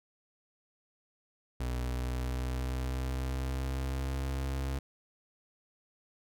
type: tone with pitch glide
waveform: 35% pulse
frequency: 61.74 to 66.94 Hz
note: B1 to C2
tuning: 0 to +40 cents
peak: -30 dBFS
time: 1.6-4.79 s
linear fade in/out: 5 ms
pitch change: +140 cents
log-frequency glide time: 1.74-4.23 s
effects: none